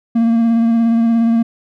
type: tone with vibrato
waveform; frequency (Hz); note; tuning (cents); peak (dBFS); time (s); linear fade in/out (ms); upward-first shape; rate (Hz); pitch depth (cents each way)
triangle; 230; A#3; -23; -8; 0.15-1.43; 10; sine; 17; 21
effects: none